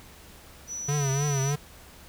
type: tone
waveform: sine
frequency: 5920 Hz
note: F#8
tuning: in tune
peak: -32 dBFS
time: 0.67-1.55 s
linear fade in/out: 50 ms
type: tone with vibrato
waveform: square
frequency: 140.8 Hz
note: C#3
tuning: 27 cents sharp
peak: -25 dBFS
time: 0.88-1.56 s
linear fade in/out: 10 ms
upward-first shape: triangle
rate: 3.3 Hz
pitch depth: 100 cents each way
effects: added 70 Hz sine -55 dBFS peak until 2.08 s + pink hiss -50 dBFS RMS until 2.08 s